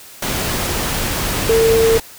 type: tone in noise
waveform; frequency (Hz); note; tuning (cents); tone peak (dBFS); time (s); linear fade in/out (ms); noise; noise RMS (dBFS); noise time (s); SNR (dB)
sine; 451.7; A4; +45; -10; 1.49-1.98; 5; pink; -20; 0.22-2; +7
effects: white hiss -39 dBFS RMS until 2.18 s